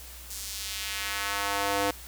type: tone with high-pass filter sweep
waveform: square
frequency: 100.2 Hz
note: G2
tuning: 38 cents sharp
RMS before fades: -31 dBFS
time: 0.3-1.91 s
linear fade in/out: 5 ms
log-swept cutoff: 7000 to 440 Hz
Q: 1
effects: added 60 Hz sine -46 dBFS peak until 2.07 s + white hiss -46 dBFS RMS until 2.07 s